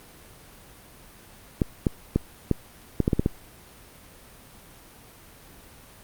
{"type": "clicks", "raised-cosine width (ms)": 3, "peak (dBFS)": -7, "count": 9, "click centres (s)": [1.618, 1.868, 2.16, 2.513, 3.003, 3.079, 3.132, 3.195, 3.261], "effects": ["pink hiss -49 dBFS RMS until 6.03 s", "Opus 32 kbps"]}